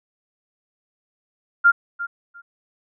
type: tone with echo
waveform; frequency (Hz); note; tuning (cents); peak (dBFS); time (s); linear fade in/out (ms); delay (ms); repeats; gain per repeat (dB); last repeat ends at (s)
sine; 1396.9; F6; 0; -9; 1.64-1.72; 20; 350; 2; -15; 2.42
effects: none